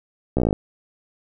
slowing click train, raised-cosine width 2 ms, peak -6 dBFS, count 10, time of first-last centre 0.37-0.529 s, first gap 15 ms, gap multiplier 1.04, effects none

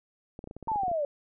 clicks, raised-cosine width 2 ms, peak -28 dBFS, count 12, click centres 0.391 / 0.441 / 0.474 / 0.511 / 0.566 / 0.627 / 0.674 / 0.717 / 0.759 / 0.834 / 0.881 / 0.915 s
sine linear sweep, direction down, 912 to 557 Hz, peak -26 dBFS, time 0.68-1.05 s, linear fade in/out 2 ms
effects none

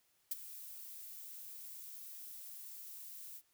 violet noise with ADSR envelope, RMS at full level -35 dBFS, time 0.31-3.42 s, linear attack 6 ms, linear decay 24 ms, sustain -15 dB, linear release 56 ms, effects white hiss -75 dBFS RMS until 3.53 s

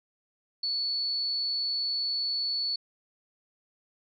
sine tone, 4435 Hz, C#8, in tune, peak -27 dBFS, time 0.63-2.76 s, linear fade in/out 5 ms, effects none

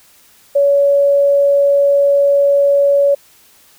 sine tone, 564 Hz, C#5, 30 cents sharp, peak -8 dBFS, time 0.55-3.15 s, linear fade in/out 10 ms, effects white hiss -48 dBFS RMS until 3.78 s

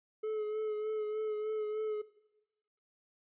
triangle tone with vibrato, 429.1 Hz, A4, 43 cents flat, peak -31 dBFS, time 0.23-2.02 s, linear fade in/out 10 ms, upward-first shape sine, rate 3.3 Hz, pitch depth 25 cents each way, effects noise-tail reverb RT60 0.9 s tail -17 dB re dry + resampled to 8000 Hz

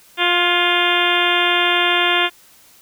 harmonic tone with a mistuned harmonic, 352 Hz, F4, 14 cents sharp, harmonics 1 / 2 / 3 / 4 / 5 / 6 / 7 / 8 / 9 / 10, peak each -23 / -23 / -23 / -23 / -23 / -23 / -23 / -23 / -23 / -23 dBFS, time 0.17-2.3 s, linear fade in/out 50 ms, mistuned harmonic 5, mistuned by -31 cents, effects white hiss -49 dBFS RMS until 2.81 s

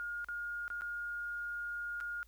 sine tone with dropouts, 1423 Hz, F6, 32 cents sharp, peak -37 dBFS, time 0-2.23 s, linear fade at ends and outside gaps 0 ms, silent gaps 0.245-0.286 / 0.68-0.702 / 0.81-0.819 / 2.003-2.009 s, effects added 55 Hz sine -60 dBFS peak until 2.27 s + white hiss -70 dBFS RMS until 2.27 s

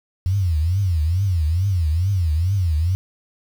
sine tone with vibrato, 87.31 Hz, F2, in tune, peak -16 dBFS, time 0.26-2.95 s, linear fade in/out 0 ms, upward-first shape triangle, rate 2.3 Hz, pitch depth 280 cents each way, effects 7-bit

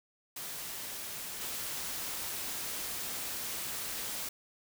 white noise with level steps, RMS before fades -41 / -38 dBFS, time 0.36-4.29 s, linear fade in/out 5 ms, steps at 1.4 s, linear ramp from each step 20 ms, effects none

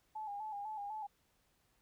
sine tone with vibrato, 837 Hz, G#5, 13 cents sharp, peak -40 dBFS, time 0.15-1.07 s, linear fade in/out 10 ms, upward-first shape square, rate 4 Hz, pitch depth 56 cents each way, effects pink hiss -75 dBFS RMS until 1.81 s

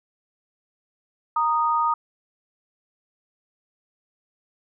sine tone pair together, 931.4 / 1239 Hz, A#5 / D#6, -2 / -8 cents, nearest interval perfect fourth, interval 494 cents, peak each -22 / -21 dBFS, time 1.36-1.94 s, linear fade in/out 5 ms, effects none

